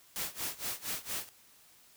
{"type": "noise with tremolo", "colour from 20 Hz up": "white", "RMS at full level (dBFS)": -35, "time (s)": [0.16, 1.29], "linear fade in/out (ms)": 0, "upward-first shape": "sine", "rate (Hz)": 4.3, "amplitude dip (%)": 90, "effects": ["white hiss -61 dBFS RMS until 1.96 s"]}